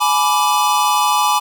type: chord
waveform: square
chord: G# diminished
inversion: none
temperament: equal with one note detuned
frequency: 841.7 / 987.8 / 1174.7 Hz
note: G#5 / B5 / D6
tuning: +23 / 0 / 0 cents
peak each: -18 dBFS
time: 0-1.4 s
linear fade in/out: 20 ms
effects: none